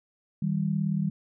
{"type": "tone pair together", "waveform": "sine", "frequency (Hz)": [158.12, 196], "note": ["D#3", "G3"], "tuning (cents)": [28, 0], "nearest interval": "major third", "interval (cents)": 372, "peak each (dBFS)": -27, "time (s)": [0.42, 1.1], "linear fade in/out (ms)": 5, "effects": []}